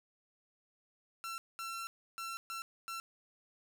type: tone bursts at uneven times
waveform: sawtooth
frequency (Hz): 1351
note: E6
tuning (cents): +42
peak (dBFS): -36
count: 5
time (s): 1.24-1.38 / 1.59-1.87 / 2.18-2.37 / 2.5-2.62 / 2.88-3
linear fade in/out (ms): 0
effects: none